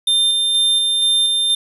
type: tone with tremolo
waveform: square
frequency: 3600 Hz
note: A7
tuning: 39 cents sharp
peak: -13 dBFS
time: 0.07-1.55 s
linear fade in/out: 5 ms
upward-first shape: square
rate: 2.1 Hz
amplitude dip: 25%
effects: resampled to 32000 Hz + 7-bit